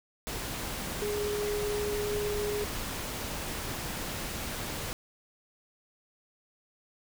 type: tone in noise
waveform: sine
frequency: 415.3 Hz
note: G#4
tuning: in tune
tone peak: -30 dBFS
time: 1.02-2.64 s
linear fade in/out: 0 ms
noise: pink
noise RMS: -36 dBFS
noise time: 0.27-4.93 s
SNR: +3 dB
effects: none